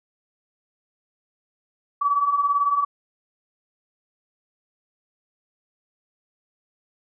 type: beating tone pair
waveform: sine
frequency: 1129 / 1147 Hz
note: C#6 / D6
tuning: +31 / -41 cents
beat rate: 18 Hz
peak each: -25 / -19 dBFS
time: 2.01-2.85 s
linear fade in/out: 10 ms
effects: none